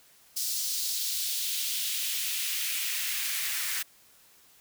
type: noise with high-pass filter sweep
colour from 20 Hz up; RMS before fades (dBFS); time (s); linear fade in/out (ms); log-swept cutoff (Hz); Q
white; -31; 0.36-3.83; 10; 5000 to 1700; 1.7
effects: white hiss -59 dBFS RMS until 4.6 s